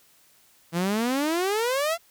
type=exponential sweep; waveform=sawtooth; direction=up; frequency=163.9 to 694 Hz; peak=-19 dBFS; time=0.72-1.98 s; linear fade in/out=50 ms; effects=white hiss -59 dBFS RMS until 2.1 s